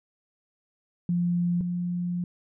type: tone pair in turn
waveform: sine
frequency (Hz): 174.61 / 176.23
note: F3 / F3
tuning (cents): 0 / +16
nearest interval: unison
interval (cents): 16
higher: second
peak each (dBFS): -22 / -26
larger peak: first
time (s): 1.09-1.61 / 1.61-2.24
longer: second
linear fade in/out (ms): 2
effects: none